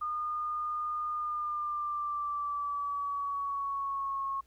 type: tone with pitch glide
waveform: sine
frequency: 1219 to 1092.3 Hz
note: D#6 to C#6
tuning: -36 to -26 cents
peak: -31 dBFS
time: 0.01-4.41 s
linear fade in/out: 10 ms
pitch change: -190 cents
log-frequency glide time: 1.11-4.23 s
effects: added 60 Hz sine -62 dBFS peak until 4.46 s + pink hiss -70 dBFS RMS until 4.46 s

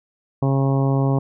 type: harmonic tone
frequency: 136.2 Hz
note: C#3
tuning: 30 cents flat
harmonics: 1 / 2 / 3 / 4 / 5 / 6 / 7 / 8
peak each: -17 / -23 / -27 / -29 / -31 / -33 / -34 / -35 dBFS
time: 0.42-1.19 s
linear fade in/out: 5 ms
effects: none

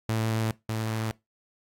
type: tone pair in turn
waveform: sawtooth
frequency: 111.5 / 110.92 Hz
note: A2 / A2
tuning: +23 / +14 cents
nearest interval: unison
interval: 9 cents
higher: first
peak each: -21 / -24 dBFS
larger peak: first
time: 0.09-0.51 / 0.69-1.11 s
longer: neither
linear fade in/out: 0 ms
effects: noise-tail reverb RT60 0.2 s tail -21 dB re dry + AAC 48 kbps

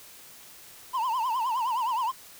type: tone with vibrato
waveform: triangle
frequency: 961 Hz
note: B5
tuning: 48 cents flat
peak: -23 dBFS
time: 0.93-2.12 s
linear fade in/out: 20 ms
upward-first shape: triangle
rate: 9.6 Hz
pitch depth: 190 cents each way
effects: white hiss -49 dBFS RMS until 2.39 s

